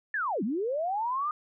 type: linear two-way sweep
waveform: sine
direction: down then up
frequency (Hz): 1800 to 184 to 1241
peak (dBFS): -27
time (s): 0.14-1.31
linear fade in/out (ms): 2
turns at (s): 0.43
effects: none